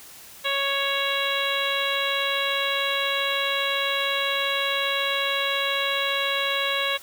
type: harmonic tone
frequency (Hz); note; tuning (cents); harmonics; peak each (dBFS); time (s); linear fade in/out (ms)
554.4; C#5; 0; 1 / 2 / 3 / 4 / 5 / 6 / 7; -30 / -30 / -30 / -30 / -30 / -30 / -30; 0.44-6.98; 20
effects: white hiss -45 dBFS RMS until 7.02 s